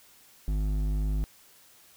triangle tone with hard clipping, 51.2 Hz, G#1, 24 cents flat, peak -27 dBFS, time 0.48-1.24 s, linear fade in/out 0 ms, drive 14 dB, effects white hiss -57 dBFS RMS until 1.96 s

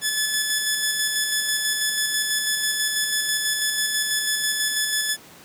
10% pulse tone with tremolo, 1725 Hz, A6, 35 cents flat, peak -11 dBFS, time 0.01-5.17 s, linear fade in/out 50 ms, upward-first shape square, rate 6.1 Hz, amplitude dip 30%, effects pink hiss -46 dBFS RMS until 5.44 s + high-pass 150 Hz 12 dB/octave

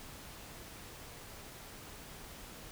silence, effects pink hiss -50 dBFS RMS until 2.71 s

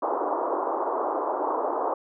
white band-pass noise, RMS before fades -27 dBFS, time 0.02-1.94 s, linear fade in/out 5 ms, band 310 to 1100 Hz, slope 48 dB/octave, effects none

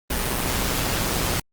pink noise with amplitude modulation, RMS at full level -22 dBFS, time 0.1-1.4 s, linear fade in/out 5 ms, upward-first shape sine, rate 123 Hz, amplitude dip 45%, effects Opus 32 kbps

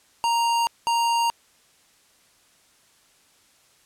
square tone pair in turn, 932.3 / 932.3 Hz, A#5 / A#5, 0 / 0 cents, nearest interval unison, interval 0 cents, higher neither, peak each -20 dBFS, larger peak neither, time 0.24-0.67 / 0.87-1.3 s, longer neither, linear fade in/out 0 ms, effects white hiss -59 dBFS RMS until 3.85 s + low-pass 10000 Hz 12 dB/octave

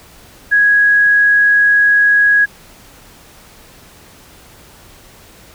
sine tone, 1661 Hz, G#6, in tune, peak -7 dBFS, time 0.51-2.46 s, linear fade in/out 20 ms, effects pink hiss -42 dBFS RMS until 5.54 s

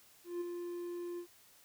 triangle tone with ADSR envelope, 349.2 Hz, F4, in tune, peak -32 dBFS, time 0.24-1.27 s, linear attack 170 ms, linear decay 14 ms, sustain -5 dB, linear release 86 ms, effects white hiss -63 dBFS RMS until 1.64 s

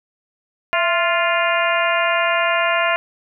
harmonic tone with a mistuned harmonic, 349.2 Hz, F4, in tune, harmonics 2 / 3 / 4 / 5 / 6 / 7 / 8, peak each -20 / -22 / -23 / -24 / -25 / -25 / -26 dBFS, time 0.73-2.96 s, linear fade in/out 0 ms, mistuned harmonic 2, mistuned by -71 cents, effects none

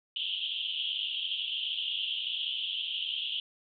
pink band-pass noise, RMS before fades -34 dBFS, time 0.16-3.4 s, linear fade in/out 2 ms, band 2900 to 3400 Hz, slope 96 dB/octave, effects none

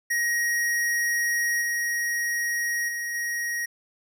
square tone with level steps, 1888 Hz, A#6, 22 cents sharp, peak -23 / -25 / -29 / -27 dBFS, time 0.1-3.66 s, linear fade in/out 10 ms, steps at 1.61 / 2.88 / 3.14 s, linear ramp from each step 10 ms, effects none

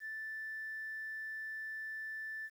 sine tone, 1760 Hz, A6, in tune, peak -39 dBFS, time 0-2.5 s, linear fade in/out 50 ms, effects tanh soft clip ceiling -36 dBFS + 11-bit

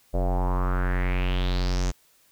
square tone with low-pass filter sweep, 45.4 Hz, F#1, 32 cents flat, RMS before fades -24 dBFS, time 0.13-1.92 s, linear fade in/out 20 ms, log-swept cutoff 590 to 6800 Hz, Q 4.4, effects white hiss -61 dBFS RMS until 2.31 s

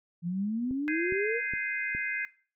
sine exponential sweep, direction up, 166.8 to 485 Hz, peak -28 dBFS, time 0.22-1.41 s, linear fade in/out 50 ms
click train, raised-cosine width 3 ms, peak -28 dBFS, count 4, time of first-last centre 0.71-1.95 s, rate 2.42 Hz
sine chord, Ab major seventh, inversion third, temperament just, 1557.4 / 1661.2 / 2077 / 2492 Hz, G6 / Ab6 / C7 / Eb7, -12 / 0 / -13 / +2 cents, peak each -38 / -35 / -34 / -38 dBFS, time 0.88-2.25 s, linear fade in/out 0 ms
effects noise-tail reverb RT60 0.4 s tail -20 dB re dry

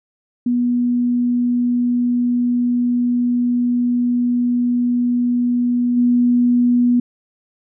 sine tone with level steps, 243.4 Hz, B3, 25 cents flat, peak -14 / -11 dBFS, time 0.46-7 s, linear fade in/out 5 ms, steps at 5.96 s, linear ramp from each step 20 ms, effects none

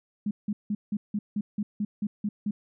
sine tone bursts, 207.7 Hz, G#3, in tune, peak -25 dBFS, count 11, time 0.26-2.51 s, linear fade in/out 5 ms, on 50 ms, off 170 ms, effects none

